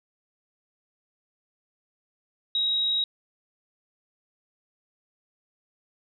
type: tone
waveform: sine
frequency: 3813 Hz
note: A#7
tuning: 38 cents sharp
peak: -22 dBFS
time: 2.55-3.04 s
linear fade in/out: 2 ms
effects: none